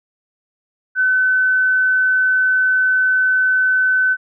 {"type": "tone", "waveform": "sine", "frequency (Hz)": 1515, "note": "F#6", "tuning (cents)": 40, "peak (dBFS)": -12, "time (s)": [0.95, 4.17], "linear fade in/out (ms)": 50, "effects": []}